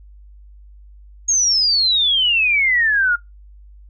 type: exponential sweep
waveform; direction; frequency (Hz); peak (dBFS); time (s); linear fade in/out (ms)
sine; down; 6645 to 1396.9; -13; 1.28-3.16; 10
effects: noise-tail reverb RT60 0.2 s tail -25 dB re dry + added 50 Hz sine -40 dBFS peak until 3.89 s